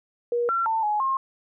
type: tone with pitch steps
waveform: sine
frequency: 477.7 / 1360 / 893 / 841 / 1069 Hz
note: A#4 / F6 / A5 / G#5 / C6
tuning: +42 / -46 / +25 / +22 / +37 cents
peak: -21 dBFS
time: 0.32-1.17 s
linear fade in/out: 2 ms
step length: 170 ms
effects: none